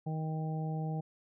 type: harmonic tone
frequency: 157.4 Hz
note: D#3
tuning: 20 cents sharp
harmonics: 1 / 2 / 3 / 4 / 5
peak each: -33 / -46 / -46 / -49 / -44 dBFS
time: 0.06-1.01 s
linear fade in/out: 10 ms
effects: none